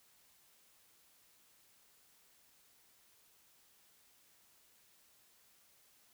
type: silence
effects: white hiss -68 dBFS RMS until 6.13 s